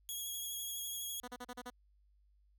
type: tone with vibrato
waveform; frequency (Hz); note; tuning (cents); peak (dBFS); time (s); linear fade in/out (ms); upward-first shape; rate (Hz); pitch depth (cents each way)
5% pulse; 3314; G#7; -4; -32; 0.09-1.2; 0; triangle; 12; 28
type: tone bursts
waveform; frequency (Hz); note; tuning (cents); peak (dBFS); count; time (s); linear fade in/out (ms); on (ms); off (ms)
10% pulse; 246.9; B3; 0; -35; 6; 1.23-1.704; 10; 49; 36
effects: added 50 Hz sine -66 dBFS peak until 2.58 s